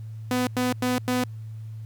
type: tone bursts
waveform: sawtooth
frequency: 250.3 Hz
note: B3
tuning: 23 cents sharp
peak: -18 dBFS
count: 4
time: 0.31-1.238 s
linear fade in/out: 2 ms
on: 160 ms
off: 96 ms
effects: added 110 Hz sine -34 dBFS peak until 1.85 s + pink hiss -62 dBFS RMS until 1.85 s